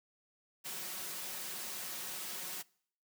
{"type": "noise with comb filter", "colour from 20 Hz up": "white", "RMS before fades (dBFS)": -42, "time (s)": [0.64, 2.63], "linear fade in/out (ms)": 20, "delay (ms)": 5.4, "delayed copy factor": 0.55, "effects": ["noise-tail reverb RT60 0.6 s tail -24 dB re dry", "high-pass 150 Hz 12 dB/octave"]}